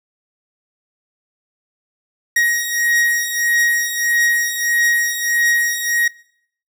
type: beating tone pair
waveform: 45% pulse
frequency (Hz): 1886 / 1887.6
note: A#6 / A#6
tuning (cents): +20 / +21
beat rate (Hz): 1.6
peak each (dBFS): -16 / -20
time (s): 2.36-6.08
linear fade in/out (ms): 5
effects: noise-tail reverb RT60 0.6 s tail -21 dB re dry